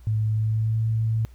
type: tone with pitch glide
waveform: sine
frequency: 108.5 to 111.61 Hz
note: A2 to A2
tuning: -24 to +25 cents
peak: -20 dBFS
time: 0.07-1.25 s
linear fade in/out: 0 ms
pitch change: +49 cents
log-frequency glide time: 0.31-0.82 s
effects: added 60 Hz sine -44 dBFS peak until 1.34 s + pink hiss -61 dBFS RMS until 1.34 s